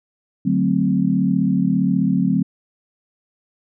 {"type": "chord", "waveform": "sine", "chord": "D dominant seventh", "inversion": "none", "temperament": "equal", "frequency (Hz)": [146.83, 185, 220, 261.6], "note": ["D3", "F#3", "A3", "C4"], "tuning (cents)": [0, 0, 0, 0], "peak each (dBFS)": [-24, -18, -22, -20], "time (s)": [0.45, 2.43], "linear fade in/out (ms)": 10, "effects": []}